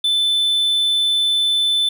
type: tone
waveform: triangle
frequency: 3520 Hz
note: A7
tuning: in tune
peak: -13 dBFS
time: 0.04-1.89 s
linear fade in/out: 5 ms
effects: none